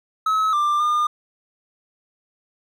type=tone with pitch steps; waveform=triangle; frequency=1287 / 1186 / 1210 Hz; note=E6 / D6 / D#6; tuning=-42 / +17 / -49 cents; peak=-15 dBFS; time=0.26-1.07 s; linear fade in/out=5 ms; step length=270 ms; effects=none